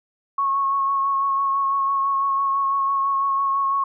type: tone with vibrato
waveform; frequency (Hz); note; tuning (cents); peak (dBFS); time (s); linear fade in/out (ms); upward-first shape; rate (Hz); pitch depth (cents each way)
sine; 1098; C#6; -17; -18; 0.38-3.84; 5; sine; 6; 19
effects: none